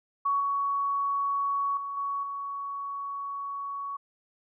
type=tone with level steps; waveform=sine; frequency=1120 Hz; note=C#6; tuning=18 cents sharp; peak=-23 / -25 / -32 / -28 / -32 dBFS; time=0.25-3.97 s; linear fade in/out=10 ms; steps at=0.4 / 1.77 / 1.97 / 2.23 s; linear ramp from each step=2 ms; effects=none